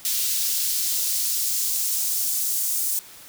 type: noise with high-pass filter sweep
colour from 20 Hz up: white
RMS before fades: -24 dBFS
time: 0.05-2.99 s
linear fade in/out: 0 ms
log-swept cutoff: 3900 to 7400 Hz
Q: 1
effects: white hiss -45 dBFS RMS until 3.28 s